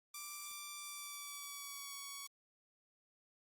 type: tone with pitch glide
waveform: 5% pulse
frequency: 1174.7 to 1121 Hz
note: D6 to C#6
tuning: 0 to +19 cents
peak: -34 dBFS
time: 0.14-2.27 s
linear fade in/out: 5 ms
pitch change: -81 cents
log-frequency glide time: 0.81-1.96 s
effects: Opus 24 kbps